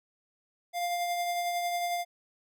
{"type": "tone with tremolo", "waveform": "square", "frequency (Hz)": 700, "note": "F5", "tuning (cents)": 4, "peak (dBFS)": -28, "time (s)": [0.73, 2.05], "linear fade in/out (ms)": 50, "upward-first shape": "triangle", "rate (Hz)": 11, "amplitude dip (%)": 35, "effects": []}